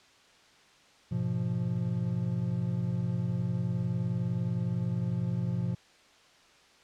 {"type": "chord", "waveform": "triangle", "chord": "F diminished", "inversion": "first", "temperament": "equal", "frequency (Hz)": [103.83, 123.47, 174.61], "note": ["Ab2", "Cb3", "F3"], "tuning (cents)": [0, 0, 0], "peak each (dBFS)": [-34, -29, -30], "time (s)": [1.11, 5.75], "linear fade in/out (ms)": 10, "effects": ["white hiss -59 dBFS RMS until 6.83 s", "low-pass 5000 Hz 12 dB/octave"]}